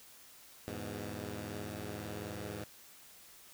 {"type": "chord", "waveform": "10% pulse", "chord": "E major", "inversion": "none", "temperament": "equal", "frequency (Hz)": [82.41, 103.83, 123.47], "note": ["E2", "G#2", "B2"], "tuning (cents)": [0, 0, 0], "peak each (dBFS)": [-38, -34, -40], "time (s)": [0.68, 2.64], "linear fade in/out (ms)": 0, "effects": ["white hiss -57 dBFS RMS until 3.53 s"]}